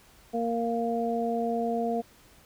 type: harmonic tone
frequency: 232.3 Hz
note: A#3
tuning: 6 cents flat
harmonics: 1 / 2 / 3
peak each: -30 / -30 / -30 dBFS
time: 0.33-2.02 s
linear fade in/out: 20 ms
effects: pink hiss -57 dBFS RMS until 2.45 s